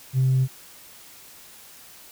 triangle tone with tanh clipping, 130.81 Hz, C3, in tune, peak -17 dBFS, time 0.13-0.48 s, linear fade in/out 50 ms, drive 5 dB, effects white hiss -47 dBFS RMS until 2.11 s

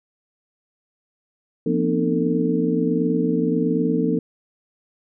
sine tone cluster, 172.6 / 235.1 / 256.5 / 304.3 / 449.2 Hz, F3 / A#3 / C4 / D#4 / A4, -20 / +15 / -34 / -38 / +36 cents, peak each -24 dBFS, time 1.66-4.19 s, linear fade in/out 5 ms, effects none

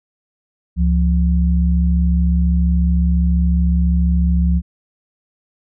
sine tone pair together, 69.3 / 175.01 Hz, C#2 / F3, 0 / +4 cents, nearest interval octave + major third, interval 1604 cents, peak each -13 / -17 dBFS, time 0.76-4.62 s, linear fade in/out 50 ms, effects none

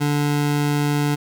25% pulse tone, 146.1 Hz, D3, 9 cents flat, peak -14 dBFS, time 0-1.16 s, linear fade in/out 20 ms, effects none

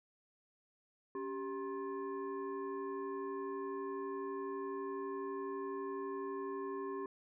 sine tone with frequency modulation, 392 Hz, G4, in tune, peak -38 dBFS, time 1.15-7.06 s, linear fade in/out 2 ms, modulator 672 Hz, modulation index 0.93, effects none

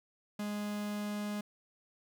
45% pulse tone, 207.7 Hz, G#3, in tune, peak -35 dBFS, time 0.39-1.41 s, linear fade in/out 5 ms, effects none

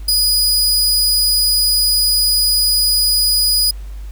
sawtooth tone, 4940 Hz, D#8, 13 cents flat, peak -9 dBFS, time 0.08-3.71 s, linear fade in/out 5 ms, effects added 50 Hz sine -26 dBFS peak until 4.11 s + pink hiss -48 dBFS RMS until 4.11 s

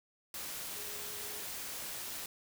sine tone in noise, 417.7 Hz, G#4, 10 cents sharp, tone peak -53 dBFS, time 0.76-1.43 s, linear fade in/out 2 ms, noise white, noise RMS -42 dBFS, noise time 0.34-2.26 s, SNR -14 dB, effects none

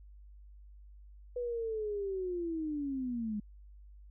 sine linear sweep, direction down, 493.9 to 204.2 Hz, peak -33 dBFS, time 1.36-3.4 s, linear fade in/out 5 ms, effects added 50 Hz sine -51 dBFS peak until 4.1 s

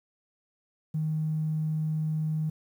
triangle tone, 155.9 Hz, D#3, 4 cents sharp, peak -22 dBFS, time 0.94-2.5 s, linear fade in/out 10 ms, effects tanh soft clip ceiling -24 dBFS + 10-bit

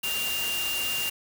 sine tone in noise, 2794 Hz, F7, in tune, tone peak -28 dBFS, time 0.03-1.1 s, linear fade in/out 10 ms, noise white, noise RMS -32 dBFS, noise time 0.03-1.1 s, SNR +1 dB, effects none

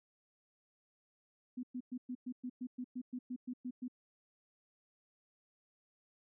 sine tone bursts, 250.1 Hz, B3, 22 cents sharp, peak -38 dBFS, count 14, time 1.57-3.882 s, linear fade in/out 10 ms, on 63 ms, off 110 ms, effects none

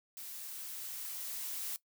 blue noise with level ramp, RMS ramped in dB -46 to -39 dBFS, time 0.17-1.76 s, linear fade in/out 0 ms, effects noise-tail reverb RT60 0.1 s tail -19 dB re dry

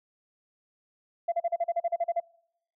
sine tone bursts, 682 Hz, F5, 41 cents flat, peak -22 dBFS, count 12, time 1.28-2.202 s, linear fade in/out 10 ms, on 42 ms, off 38 ms, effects noise-tail reverb RT60 0.8 s tail -26 dB re dry + tanh soft clip ceiling -20 dBFS

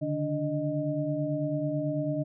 sine tone cluster, 142 / 151.1 / 293.2 / 618 Hz, C#3 / D3 / D4 / D#5, +42 / +50 / -3 / -12 cents, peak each -35 / -33 / -31 / -32 dBFS, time 0.01-2.24 s, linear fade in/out 20 ms, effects none

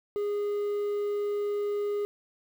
triangle tone with quantisation, 411.3 Hz, G#4, 17 cents flat, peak -25 dBFS, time 0.16-2.05 s, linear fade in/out 0 ms, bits 9, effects none

